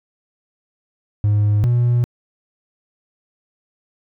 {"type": "tone pair in turn", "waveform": "triangle", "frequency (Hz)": [104.1, 120.91], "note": ["G#2", "B2"], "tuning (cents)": [5, -36], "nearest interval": "minor third", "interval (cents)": 259, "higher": "second", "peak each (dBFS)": -10, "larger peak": "neither", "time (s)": [[1.24, 1.64], [1.64, 2.04]], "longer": "neither", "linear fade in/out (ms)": 0, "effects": ["tanh soft clip ceiling -7 dBFS"]}